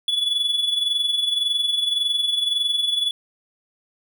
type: tone with amplitude modulation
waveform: triangle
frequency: 3421 Hz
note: A7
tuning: 49 cents flat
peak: -15 dBFS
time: 0.08-3.11 s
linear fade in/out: 2 ms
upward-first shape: sine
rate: 21.8 Hz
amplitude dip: 60%
effects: none